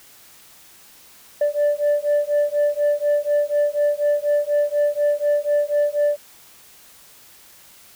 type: beating tone pair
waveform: sine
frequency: 584 / 588.1 Hz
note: D5 / D5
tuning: -10 / +2 cents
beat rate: 4.1 Hz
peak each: -18 dBFS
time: 1.41-6.17 s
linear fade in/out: 5 ms
effects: tanh soft clip ceiling -13 dBFS + white hiss -48 dBFS RMS until 7.95 s